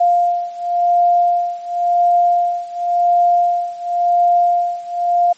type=beating tone pair; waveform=sine; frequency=700 / 700.93 Hz; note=F5 / F5; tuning=+4 / +6 cents; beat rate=0.93 Hz; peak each=-14 / -16 dBFS; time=0-5.33 s; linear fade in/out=10 ms; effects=white hiss -48 dBFS RMS until 5.37 s + MP3 32 kbps